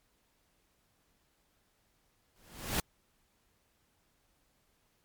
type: noise with exponential growth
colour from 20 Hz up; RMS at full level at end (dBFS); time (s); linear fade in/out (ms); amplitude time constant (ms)
pink; -28; 2.36-2.8; 1; 94
effects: pink hiss -73 dBFS RMS until 5.04 s + MP3 96 kbps